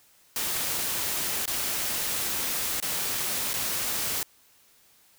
white noise with dropouts, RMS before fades -29 dBFS, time 0.36-4.23 s, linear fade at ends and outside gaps 1 ms, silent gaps 1.456-1.477 / 2.801-2.825 / 3.533-3.539 s, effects white hiss -60 dBFS RMS until 5.18 s

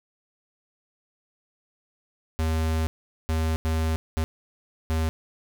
square tone bursts at uneven times, 80 Hz, D#2, 49 cents sharp, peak -23 dBFS, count 5, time 2.39-2.87 / 3.29-3.56 / 3.65-3.96 / 4.17-4.24 / 4.9-5.09 s, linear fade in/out 0 ms, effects none

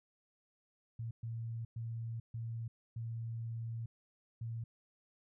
sine tone bursts at uneven times, 114.7 Hz, A#2, 28 cents flat, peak -38 dBFS, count 6, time 0.99-1.11 / 1.23-1.65 / 1.76-2.2 / 2.34-2.68 / 2.96-3.86 / 4.41-4.64 s, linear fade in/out 5 ms, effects none

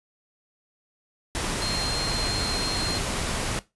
sine tone in noise, 4199 Hz, C8, 5 cents sharp, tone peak -28 dBFS, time 1.62-2.98 s, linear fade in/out 0 ms, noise pink, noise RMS -28 dBFS, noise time 1.35-3.59 s, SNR -3 dB, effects noise-tail reverb RT60 0.2 s tail -17 dB re dry + resampled to 24000 Hz

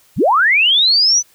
sine linear sweep, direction up, 53.9 to 6090 Hz, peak -9 dBFS, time 0.16-1.23 s, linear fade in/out 50 ms, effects white hiss -52 dBFS RMS until 1.34 s

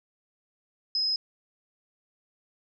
sine tone, 5090 Hz, D#8, 39 cents sharp, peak -24 dBFS, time 0.95-1.16 s, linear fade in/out 2 ms, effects none

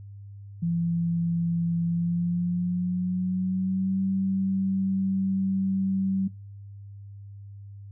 sine tone with pitch glide, 169.2 to 192.13 Hz, E3 to G3, +45 to -35 cents, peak -23 dBFS, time 0.62-6.28 s, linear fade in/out 10 ms, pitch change +220 cents, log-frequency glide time 1.85-4.02 s, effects noise-tail reverb RT60 0.3 s tail -23 dB re dry + added 100 Hz sine -40 dBFS peak until 7.91 s

